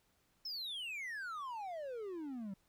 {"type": "exponential sweep", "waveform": "triangle", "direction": "down", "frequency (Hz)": [5370, 187], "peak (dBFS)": -39, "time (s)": [0.45, 2.54], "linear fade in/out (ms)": 5, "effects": ["pink hiss -75 dBFS RMS until 2.68 s"]}